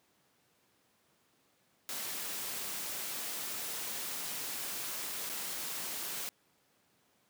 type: noise with dropouts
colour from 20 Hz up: white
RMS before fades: -39 dBFS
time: 1.89-6.29 s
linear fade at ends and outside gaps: 0 ms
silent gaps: 5.292-5.297 s
effects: pink hiss -71 dBFS RMS until 7.29 s + high-pass 150 Hz 12 dB/octave